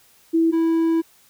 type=tone pair in turn; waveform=sine / triangle; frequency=328.2 / 328.2 Hz; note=E4 / E4; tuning=-8 / -8 cents; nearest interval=unison; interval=0 cents; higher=neither; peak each=-14 dBFS; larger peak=neither; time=0.33-0.52 / 0.52-1.02 s; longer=second; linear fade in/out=20 ms; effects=white hiss -55 dBFS RMS until 1.29 s